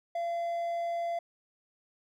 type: tone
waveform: triangle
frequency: 683 Hz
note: F5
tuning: 39 cents flat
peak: -28 dBFS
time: 0.15-1.19 s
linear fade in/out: 5 ms
effects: none